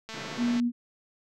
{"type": "click train", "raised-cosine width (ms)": 0.2, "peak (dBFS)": -23, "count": 114, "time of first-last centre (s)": [0.09, 0.599], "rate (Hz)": 222}
{"type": "band-pass noise", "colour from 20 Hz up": "pink", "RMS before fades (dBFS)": -41, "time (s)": [0.13, 0.59], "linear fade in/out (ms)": 20, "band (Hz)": [120, 2500], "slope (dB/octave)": 96}
{"type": "tone", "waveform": "sine", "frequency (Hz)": 240, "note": "B3", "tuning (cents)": -49, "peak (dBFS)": -23, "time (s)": [0.37, 0.72], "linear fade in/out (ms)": 50}
{"effects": []}